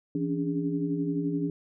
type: tone cluster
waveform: sine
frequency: 166.5 / 276.5 / 288.1 / 409.2 Hz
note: E3 / C#4 / D4 / G#4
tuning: +18 / -4 / -33 / -26 cents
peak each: -31 / -34 / -29 / -36 dBFS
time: 0.15-1.5 s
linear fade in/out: 2 ms
effects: none